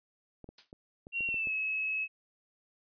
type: clicks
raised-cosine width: 2 ms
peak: -34 dBFS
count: 8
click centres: 0.443 / 0.49 / 0.729 / 1.069 / 1.207 / 1.289 / 1.343 / 1.472 s
type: noise with exponential decay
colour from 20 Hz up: blue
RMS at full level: -41 dBFS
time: 0.58-0.72 s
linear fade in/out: 5 ms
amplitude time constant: 29 ms
type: tone with pitch glide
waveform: sine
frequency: 2746 to 2577 Hz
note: F7 to E7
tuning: -30 to -40 cents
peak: -30 dBFS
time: 1.12-2.08 s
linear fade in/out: 50 ms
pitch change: -110 cents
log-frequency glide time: 1.27-1.52 s
effects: resampled to 11025 Hz